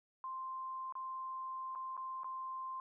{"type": "tone with dropouts", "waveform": "sine", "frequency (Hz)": 1046.5, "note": "C6", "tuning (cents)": 0, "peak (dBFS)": -40, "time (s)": [0.24, 2.8], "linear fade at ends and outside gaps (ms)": 1, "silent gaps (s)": [[0.924, 0.953], [1.751, 1.757], [1.968, 1.976], [2.234, 2.244]], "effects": []}